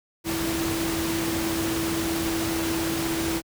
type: tone in noise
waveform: sine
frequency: 329.6 Hz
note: E4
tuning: in tune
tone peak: -26 dBFS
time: 0.24-3.42 s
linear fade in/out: 50 ms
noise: pink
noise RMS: -29 dBFS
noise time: 0.24-3.42 s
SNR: 0 dB
effects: high-pass 60 Hz 12 dB/octave

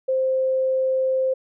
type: tone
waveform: sine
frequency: 523.3 Hz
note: C5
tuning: in tune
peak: -18 dBFS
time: 0.08-1.34 s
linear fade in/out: 10 ms
effects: none

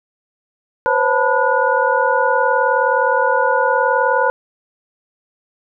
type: tone cluster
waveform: sine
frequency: 499.7 / 539 / 888 / 989 / 1452 Hz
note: B4 / C#5 / A5 / B5 / F#6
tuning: +20 / -49 / +16 / +2 / -33 cents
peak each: -19 dBFS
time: 0.86-4.3 s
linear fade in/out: 0 ms
effects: none

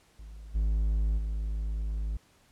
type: tone with level steps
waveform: triangle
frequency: 53 Hz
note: G#1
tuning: 36 cents sharp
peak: -40 / -22 / -27 dBFS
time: 0.19-2.17 s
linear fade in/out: 5 ms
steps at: 0.54 / 1.17 s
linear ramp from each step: 20 ms
effects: pink hiss -63 dBFS RMS until 2.51 s + low-pass 11000 Hz 12 dB/octave

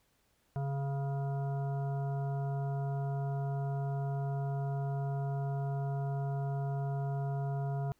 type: harmonic tone with a mistuned harmonic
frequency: 138.59 Hz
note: C#3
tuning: in tune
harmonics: 1 / 3 / 5 / 7 / 9 / 10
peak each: -32 / -45 / -42 / -51 / -58 / -57 dBFS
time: 0.56-7.92 s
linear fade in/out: 0 ms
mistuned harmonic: 10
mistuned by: +37 cents
effects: pink hiss -73 dBFS RMS until 7.99 s

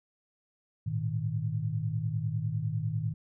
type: chord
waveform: sine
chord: Ab suspended second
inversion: none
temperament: equal with one note detuned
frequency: 106.56 / 116.54 / 155.56 Hz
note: Ab2 / Bb2 / Eb3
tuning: +45 / 0 / 0 cents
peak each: -33 dBFS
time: 0.86-3.14 s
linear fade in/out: 10 ms
effects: none

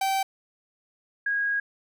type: tone pair in turn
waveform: 45% pulse / sine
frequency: 775 / 1642.2 Hz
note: G5 / G#6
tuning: -20 / -20 cents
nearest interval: octave + minor second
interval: 1300 cents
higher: second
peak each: -23 dBFS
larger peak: neither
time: 0.01-0.23 / 1.26-1.6 s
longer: second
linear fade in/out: 5 ms
effects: none

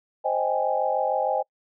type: chord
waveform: sine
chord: Ab major seventh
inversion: first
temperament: equal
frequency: 523.3 / 622.3 / 784 / 830.6 Hz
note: C5 / Eb5 / G5 / Ab5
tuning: 0 / 0 / 0 / 0 cents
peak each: -27 dBFS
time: 0.24-1.43 s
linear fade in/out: 20 ms
effects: noise-tail reverb RT60 0.1 s tail -26 dB re dry

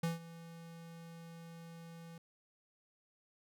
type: tone with ADSR envelope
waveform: square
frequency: 166.7 Hz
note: E3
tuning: 20 cents sharp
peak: -32 dBFS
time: 0.03-2.18 s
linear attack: 6 ms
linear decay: 150 ms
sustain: -18 dB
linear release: 3 ms
effects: none

